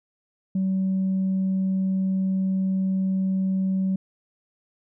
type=tone; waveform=sine; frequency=190 Hz; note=F#3; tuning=46 cents sharp; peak=-19 dBFS; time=0.55-3.96 s; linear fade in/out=5 ms; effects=tanh soft clip ceiling -18 dBFS